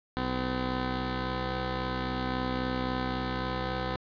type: tone pair together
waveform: 10% pulse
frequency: 63.69 / 254.3 Hz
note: C2 / C4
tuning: -46 / -49 cents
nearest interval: 2 octaves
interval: 2397 cents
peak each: -24 dBFS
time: 0.17-3.96 s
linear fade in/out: 0 ms
effects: resampled to 11025 Hz + 9-bit